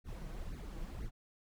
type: noise with flanger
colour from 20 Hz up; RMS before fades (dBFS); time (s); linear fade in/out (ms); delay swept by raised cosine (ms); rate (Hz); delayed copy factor
brown; -43; 0.04-1.11; 50; 0.46 to 6.36; 2; +0.95
effects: none